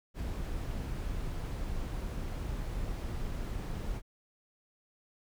brown noise, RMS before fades -36 dBFS, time 0.14-4.02 s, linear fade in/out 50 ms, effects none

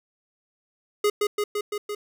square tone with echo, 415.3 Hz, G#4, in tune, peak -19 dBFS, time 1.04-1.1 s, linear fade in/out 5 ms, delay 170 ms, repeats 5, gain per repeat -2 dB, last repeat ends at 1.95 s, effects none

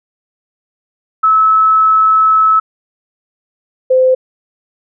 sine tone pair in turn, 1299 / 515.5 Hz, E6 / C5, -26 / -26 cents, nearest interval octave + major third, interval 1600 cents, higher first, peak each -6 dBFS, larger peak neither, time 1.23-2.6 / 3.9-4.15 s, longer first, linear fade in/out 10 ms, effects none

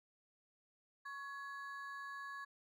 triangle ring-modulated tone, 1396.9 Hz, F6, in tune, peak -40 dBFS, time 1.05-2.45 s, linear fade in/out 10 ms, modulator 288 Hz, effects none

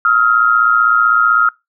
sine tone pair together, 1278.2 / 1394 Hz, D#6 / F6, +46 / -4 cents, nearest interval major second, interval 150 cents, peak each -12 / -11 dBFS, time 0.05-1.49 s, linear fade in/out 2 ms, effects noise-tail reverb RT60 0.2 s tail -23 dB re dry

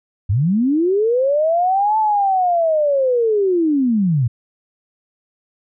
sine linear two-way sweep, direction up then down, 86.2 to 880 to 109.6 Hz, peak -13 dBFS, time 0.29-4.28 s, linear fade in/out 10 ms, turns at 1.98 s, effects none

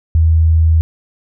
sine tone, 80.7 Hz, E2, 36 cents flat, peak -7 dBFS, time 0.15-0.81 s, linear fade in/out 0 ms, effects none

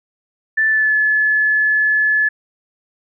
sine tone with pitch glide, 1760 to 1719.8 Hz, A6 to A6, 0 to -40 cents, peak -12 dBFS, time 0.57-2.29 s, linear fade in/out 10 ms, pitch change -40 cents, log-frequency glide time 0.68-0.95 s, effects none

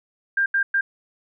sine tone bursts at uneven times, 1595 Hz, G6, 30 cents sharp, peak -17 dBFS, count 3, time 0.37-0.46 / 0.54-0.63 / 0.74-0.81 s, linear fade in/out 5 ms, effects none

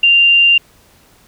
sine tone, 2785 Hz, F7, 5 cents flat, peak -6 dBFS, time 0.03-0.58 s, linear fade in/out 5 ms, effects pink hiss -49 dBFS RMS until 1.27 s

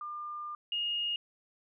sine tone pair in turn, 1200 / 2854 Hz, D6 / F7, +37 / +37 cents, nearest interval octave + minor third, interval 1500 cents, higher second, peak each -37 / -30 dBFS, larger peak second, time 0.01-0.55 / 0.72-1.16 s, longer first, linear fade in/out 2 ms, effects none

